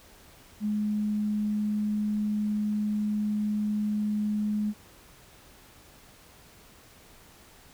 sine tone, 210.3 Hz, G#3, 22 cents sharp, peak -25 dBFS, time 0.6-4.74 s, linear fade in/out 50 ms, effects pink hiss -54 dBFS RMS until 7.73 s

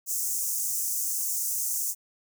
pink high-pass noise, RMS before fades -29 dBFS, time 0.06-1.95 s, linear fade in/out 50 ms, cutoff 6100 Hz, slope 48 dB/octave, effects none

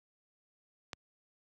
click, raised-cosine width 0.2 ms, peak -21 dBFS, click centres 0.932 s, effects high-pass 80 Hz 12 dB/octave

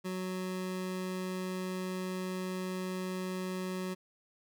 25% pulse tone, 185 Hz, F#3, in tune, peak -31 dBFS, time 0.04-3.95 s, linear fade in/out 20 ms, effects none

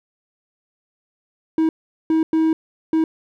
triangle tone bursts at uneven times, 320 Hz, D#4, 49 cents sharp, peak -12 dBFS, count 4, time 1.58-1.69 / 2.1-2.23 / 2.33-2.53 / 2.93-3.04 s, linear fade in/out 2 ms, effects none

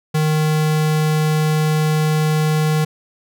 square tone, 154.6 Hz, D#3, 11 cents flat, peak -15 dBFS, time 0.14-2.85 s, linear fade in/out 10 ms, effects none

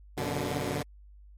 10% pulse tone cluster, 92.8 / 122.4 / 142.9 / 147.9 Hz, F#2 / B2 / D3 / D3, +6 / -15 / -47 / +13 cents, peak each -27 dBFS, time 0.17-0.83 s, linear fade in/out 10 ms, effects added 50 Hz sine -49 dBFS peak until 1.37 s + MP3 64 kbps

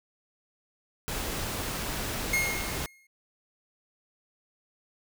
pink noise, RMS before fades -33 dBFS, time 1.08-2.86 s, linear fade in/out 0 ms
45% pulse tone with exponential decay, 2148 Hz, C7, 45 cents sharp, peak -22 dBFS, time 2.33-3.07 s, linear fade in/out 5 ms, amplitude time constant 160 ms
effects none

